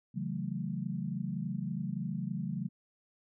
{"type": "chord", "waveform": "sine", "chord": "F# minor seventh", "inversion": "second", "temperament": "equal with one note detuned", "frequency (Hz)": [138.59, 164.81, 188.23, 220], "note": ["C#3", "E3", "F#3", "A3"], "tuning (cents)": [0, 0, 30, 0], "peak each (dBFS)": [-39, -39, -37, -40], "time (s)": [0.14, 2.69], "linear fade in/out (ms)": 20, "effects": []}